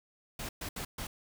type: noise bursts at uneven times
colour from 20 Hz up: pink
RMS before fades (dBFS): -39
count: 4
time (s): 0.39-0.49 / 0.61-0.69 / 0.76-0.85 / 0.98-1.07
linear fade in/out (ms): 5
effects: none